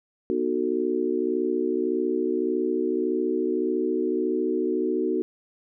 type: chord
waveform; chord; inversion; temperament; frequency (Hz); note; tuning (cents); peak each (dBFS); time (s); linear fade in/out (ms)
sine; B dominant seventh; none; just; 246.9 / 308.7 / 370.4 / 444.5; B3 / D#4 / F#4 / A4; 0 / -14 / +2 / +18; -30 / -28 / -25 / -30; 0.3-5.22; 0
effects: none